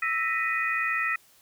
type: tone cluster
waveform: sine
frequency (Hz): 1316 / 1854 / 1974 / 2483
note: E6 / A#6 / B6 / D#7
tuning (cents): -3 / -10 / -1 / -4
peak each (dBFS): -30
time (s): 0.02-1.16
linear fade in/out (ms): 5
effects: white hiss -59 dBFS RMS until 1.41 s